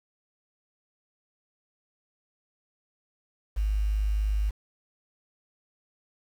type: tone with quantisation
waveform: sine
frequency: 51.8 Hz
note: G#1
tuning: 4 cents flat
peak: -23 dBFS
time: 3.56-4.51 s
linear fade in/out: 20 ms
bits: 8
effects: none